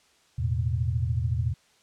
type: chord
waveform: sine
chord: E suspended fourth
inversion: none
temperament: just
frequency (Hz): 82.41 / 109.88 / 123.61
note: E2 / A2 / B2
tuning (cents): 0 / -2 / +2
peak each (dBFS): -28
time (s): 0.38-1.54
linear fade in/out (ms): 10
effects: white hiss -62 dBFS RMS until 1.82 s + low-pass 7000 Hz 12 dB/octave